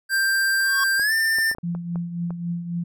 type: tone with pitch glide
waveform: square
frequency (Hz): 1579 to 1793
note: G6 to A6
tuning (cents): +12 to +32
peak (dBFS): -19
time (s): 0.09-1.55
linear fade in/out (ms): 50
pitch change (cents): +220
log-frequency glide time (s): 0.97-1.13
type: tone with exponential growth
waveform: square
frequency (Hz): 1100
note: C#6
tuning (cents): -14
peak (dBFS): -22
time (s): 0.57-0.84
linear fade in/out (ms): 5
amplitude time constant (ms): 57
type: clicks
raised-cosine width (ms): 1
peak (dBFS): -23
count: 8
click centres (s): 0.996 / 1.385 / 1.514 / 1.549 / 1.584 / 1.75 / 1.958 / 2.306
type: tone with tremolo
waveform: sine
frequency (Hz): 172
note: F3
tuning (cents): -26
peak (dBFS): -22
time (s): 1.63-2.84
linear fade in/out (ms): 10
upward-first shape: triangle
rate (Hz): 3.7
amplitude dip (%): 65
effects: none